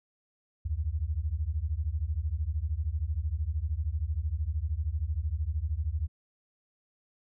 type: beating tone pair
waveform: sine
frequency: 70.8 / 83.8 Hz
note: C#2 / E2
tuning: +37 / +29 cents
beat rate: 13 Hz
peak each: -31 dBFS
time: 0.65-6.08 s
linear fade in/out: 10 ms
effects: none